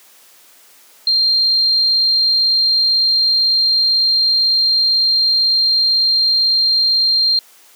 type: tone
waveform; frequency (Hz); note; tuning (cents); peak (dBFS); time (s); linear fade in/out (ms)
sine; 4186; C8; 0; -11; 1.07-7.39; 2
effects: white hiss -47 dBFS RMS until 7.75 s + high-pass 300 Hz 12 dB/octave